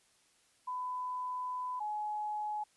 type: tone pair in turn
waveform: sine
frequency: 1002 / 844.2 Hz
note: B5 / G#5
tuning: +25 / +28 cents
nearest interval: minor third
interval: 297 cents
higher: first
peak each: -35 / -34 dBFS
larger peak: second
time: 0.67-1.8 / 1.8-2.64 s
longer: first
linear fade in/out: 10 ms
effects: white hiss -69 dBFS RMS until 2.76 s + resampled to 24000 Hz